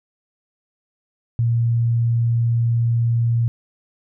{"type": "tone", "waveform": "sine", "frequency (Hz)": 117, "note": "A#2", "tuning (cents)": 7, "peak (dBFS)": -15, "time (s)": [1.39, 3.48], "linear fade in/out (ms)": 0, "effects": []}